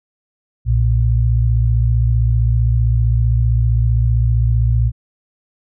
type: tone pair together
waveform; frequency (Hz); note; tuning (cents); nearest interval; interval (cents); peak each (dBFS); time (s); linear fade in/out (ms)
sine; 60.8 / 116.21; B1 / A#2; -26 / -5; major seventh; 1121; -14; 0.65-4.92; 50
effects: none